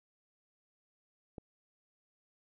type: click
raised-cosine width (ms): 2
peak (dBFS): -30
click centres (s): 1.382
effects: none